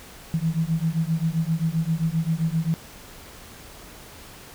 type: beating tone pair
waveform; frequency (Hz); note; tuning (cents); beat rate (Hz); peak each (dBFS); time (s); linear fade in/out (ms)
sine; 158.8 / 166.4; D#3 / E3; +36 / +17; 7.6; -24; 0.34-2.74; 0
effects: pink hiss -44 dBFS RMS until 4.54 s